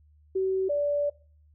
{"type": "tone pair in turn", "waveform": "sine", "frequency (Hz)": [380, 580.2], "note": ["F#4", "D5"], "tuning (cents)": [46, -21], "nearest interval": "perfect fifth", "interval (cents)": 733, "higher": "second", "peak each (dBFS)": -23, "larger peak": "neither", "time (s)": [[0.35, 0.69], [0.69, 1.1]], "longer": "second", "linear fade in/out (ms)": 10, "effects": ["noise-tail reverb RT60 0.4 s tail -20 dB re dry", "added 75 Hz sine -56 dBFS peak until 1.54 s"]}